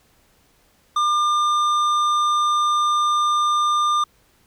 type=tone with tanh clipping; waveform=triangle; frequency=1200 Hz; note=D6; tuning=37 cents sharp; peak=-18 dBFS; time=0.96-4.04 s; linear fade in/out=5 ms; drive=15 dB; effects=pink hiss -59 dBFS RMS until 4.46 s